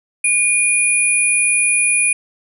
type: tone pair together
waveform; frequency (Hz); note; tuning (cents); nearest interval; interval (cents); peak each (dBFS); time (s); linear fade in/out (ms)
sine; 2429 / 9781; D#7 / D#9; -42 / -31; 2 octaves; 2411; -15; 0.24-2.13; 5
effects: none